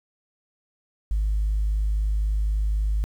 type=tone; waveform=sine; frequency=51.91 Hz; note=G#1; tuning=in tune; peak=-19 dBFS; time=1.11-3.04 s; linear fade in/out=0 ms; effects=tanh soft clip ceiling -17 dBFS + 9-bit